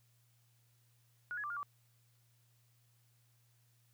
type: tone with pitch steps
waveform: sine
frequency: 1453 / 1683 / 1179 / 1412 / 1155 Hz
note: F#6 / G#6 / D6 / F6 / D6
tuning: -32 / +23 / +6 / +19 / -29 cents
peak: -38 dBFS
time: 1.31-1.63 s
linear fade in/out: 0 ms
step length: 64 ms
effects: added 118 Hz sine -69 dBFS peak until 3.93 s + white hiss -75 dBFS RMS until 3.93 s